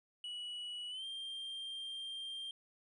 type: tone with pitch glide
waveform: triangle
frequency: 2934 to 3181 Hz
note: F#7 to G7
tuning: -15 to +25 cents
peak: -40 dBFS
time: 0.24-2.51 s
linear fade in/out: 2 ms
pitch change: +140 cents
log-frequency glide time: 0.89-1.05 s
effects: resampled to 24000 Hz